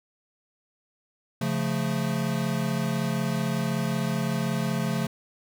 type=chord; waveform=square; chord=Db augmented; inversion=none; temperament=equal; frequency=138.59 / 174.61 / 220 Hz; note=Db3 / F3 / A3; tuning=0 / 0 / 0 cents; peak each=-30 dBFS; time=1.41-5.07 s; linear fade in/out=5 ms; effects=none